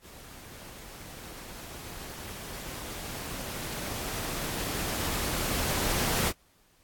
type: noise with level ramp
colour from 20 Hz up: pink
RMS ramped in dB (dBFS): -49 to -27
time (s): 0.01-6.33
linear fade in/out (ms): 50
effects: pink hiss -64 dBFS RMS until 6.83 s + AAC 64 kbps